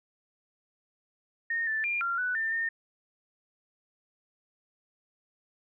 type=tone with pitch steps; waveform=sine; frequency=1842 / 1761 / 2399 / 1382 / 1488 / 1793 / 1824 Hz; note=A#6 / A6 / D7 / F6 / F#6 / A6 / A#6; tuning=-21 / +1 / +36 / -19 / +9 / +32 / -38 cents; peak=-27 dBFS; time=1.5-2.69 s; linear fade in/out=5 ms; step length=170 ms; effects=none